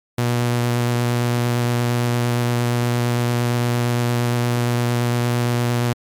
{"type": "tone with vibrato", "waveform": "sawtooth", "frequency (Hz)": 120.5, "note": "B2", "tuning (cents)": -42, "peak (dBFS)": -13, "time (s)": [0.18, 5.93], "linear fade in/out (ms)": 5, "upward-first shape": "square", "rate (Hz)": 8.7, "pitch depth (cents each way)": 8, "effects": ["MP3 96 kbps"]}